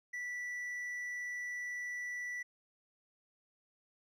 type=tone with hard clipping; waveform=sine; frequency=1963 Hz; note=B6; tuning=11 cents flat; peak=-39 dBFS; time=0.13-2.43 s; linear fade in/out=10 ms; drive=3 dB; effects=none